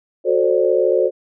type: chord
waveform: sine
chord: D dominant seventh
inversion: first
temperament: just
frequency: 367.1 / 440.5 / 528.6 / 587.3 Hz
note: F#4 / A4 / C5 / D5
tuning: -14 / +2 / +18 / 0 cents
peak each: -18 / -19 / -17 / -21 dBFS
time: 0.24-1.11 s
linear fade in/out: 50 ms
effects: none